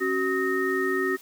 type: tone cluster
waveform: sine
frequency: 273 / 375.8 / 1269 / 1849 Hz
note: C#4 / F#4 / D#6 / A#6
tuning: -26 / +27 / +34 / -15 cents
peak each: -30 / -25 / -32 / -28 dBFS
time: 0-1.17 s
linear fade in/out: 20 ms
effects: white hiss -49 dBFS RMS until 1.21 s + high-pass 150 Hz 12 dB/octave